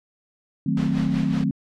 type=chord; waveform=sine; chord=D# diminished seventh; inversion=none; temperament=equal; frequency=155.56 / 185 / 220 / 261.6 Hz; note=D#3 / F#3 / A3 / C4; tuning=0 / 0 / 0 / 0 cents; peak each=-25 dBFS; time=0.66-1.51 s; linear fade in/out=5 ms
type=noise with tremolo; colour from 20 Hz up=pink; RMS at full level=-33 dBFS; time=0.77-1.44 s; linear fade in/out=2 ms; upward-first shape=sine; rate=5.4 Hz; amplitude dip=60%
effects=low-pass 4000 Hz 12 dB/octave